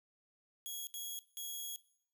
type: tone bursts at uneven times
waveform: 10% pulse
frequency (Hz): 3322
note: G#7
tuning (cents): 0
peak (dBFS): -33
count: 3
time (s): 0.66-0.87 / 0.94-1.19 / 1.37-1.76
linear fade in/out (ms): 0
effects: noise-tail reverb RT60 0.6 s tail -18 dB re dry